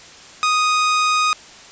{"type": "tone", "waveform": "sawtooth", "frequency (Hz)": 1244.5, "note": "D#6", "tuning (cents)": 0, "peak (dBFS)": -11, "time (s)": [0.43, 1.33], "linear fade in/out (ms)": 0, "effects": ["white hiss -41 dBFS RMS until 1.71 s", "resampled to 16000 Hz"]}